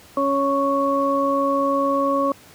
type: harmonic tone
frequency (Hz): 277.2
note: C#4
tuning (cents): 0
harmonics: 1 / 2 / 4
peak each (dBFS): -23 / -21 / -21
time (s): 0.17-2.32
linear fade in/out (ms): 2
effects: pink hiss -47 dBFS RMS until 2.54 s + high-pass 80 Hz 12 dB/octave